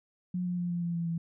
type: tone with pitch steps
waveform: sine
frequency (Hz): 180.1 / 177.83 / 175.58 / 173.36 / 171.17 / 169.01 / 166.88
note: F#3 / F3 / F3 / F3 / F3 / E3 / E3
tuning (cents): -46 / +32 / +10 / -12 / -34 / +44 / +22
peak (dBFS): -29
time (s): 0.34-1.18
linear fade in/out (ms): 5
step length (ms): 120
effects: none